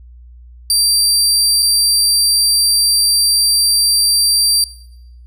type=tone with dropouts; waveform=25% pulse; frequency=4699 Hz; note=D8; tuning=in tune; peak=-6 dBFS; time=0.7-4.64 s; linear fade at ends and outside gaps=1 ms; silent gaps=1.623-1.627 s; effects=noise-tail reverb RT60 0.8 s tail -19 dB re dry + added 60 Hz sine -36 dBFS peak until 5.26 s